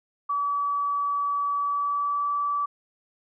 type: tone with pitch glide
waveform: sine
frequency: 1145 to 1155 Hz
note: D6 to D6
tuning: -44 to -29 cents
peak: -23 dBFS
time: 0.29-2.66 s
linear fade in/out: 10 ms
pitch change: +15 cents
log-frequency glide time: 1.58-2.3 s
effects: none